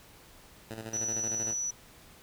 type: tone with tremolo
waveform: 10% pulse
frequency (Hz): 111.5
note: A2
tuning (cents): +23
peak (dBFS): -29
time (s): 0.7-1.54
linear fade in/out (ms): 10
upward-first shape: square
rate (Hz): 13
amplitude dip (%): 55
type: tone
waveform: sine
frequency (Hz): 5920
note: F#8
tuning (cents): 0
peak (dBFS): -30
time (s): 0.93-1.71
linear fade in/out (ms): 10
effects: pink hiss -55 dBFS RMS until 2.22 s